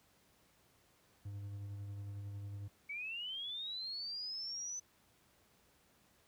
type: tone with tremolo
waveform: triangle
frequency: 100.7 Hz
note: G2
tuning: 47 cents sharp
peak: -39 dBFS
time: 1.25-2.68 s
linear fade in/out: 5 ms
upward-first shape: sine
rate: 11 Hz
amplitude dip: 25%
type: linear sweep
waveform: sine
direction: up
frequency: 2235 to 6070 Hz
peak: -40 dBFS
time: 2.89-4.8 s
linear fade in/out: 10 ms
effects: pink hiss -70 dBFS RMS until 6.27 s + high-pass 60 Hz 12 dB/octave